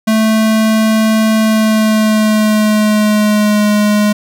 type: tone with pitch glide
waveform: square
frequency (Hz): 219.4 to 209.1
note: A3 to G#3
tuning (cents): -5 to +12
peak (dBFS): -9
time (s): 0.07-4.13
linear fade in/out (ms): 10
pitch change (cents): -83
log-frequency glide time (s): 1.38-3.69
effects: none